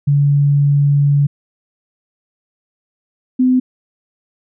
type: tone pair in turn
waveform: sine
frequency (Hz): 142.9 / 254.6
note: D3 / C4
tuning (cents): -47 / -47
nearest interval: minor seventh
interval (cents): 1000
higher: second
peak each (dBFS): -9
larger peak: neither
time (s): 0.07-1.27 / 3.39-3.6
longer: first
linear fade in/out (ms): 10
effects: none